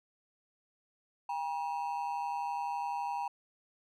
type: ring-modulated tone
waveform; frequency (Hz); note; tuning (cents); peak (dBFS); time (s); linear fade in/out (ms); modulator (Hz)
triangle; 880; A5; 0; -28; 1.29-3.28; 5; 75.9
effects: none